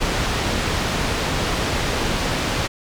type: low-pass noise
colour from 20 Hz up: pink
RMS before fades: -22 dBFS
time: 0-2.68 s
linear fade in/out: 20 ms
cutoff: 5500 Hz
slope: 12 dB/octave
effects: none